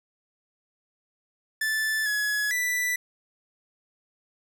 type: tone with pitch steps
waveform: 45% pulse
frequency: 1753 / 1690 / 1977 Hz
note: A6 / G#6 / B6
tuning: -7 / +30 / +1 cents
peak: -24 dBFS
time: 1.61-2.96 s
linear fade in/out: 5 ms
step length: 450 ms
effects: none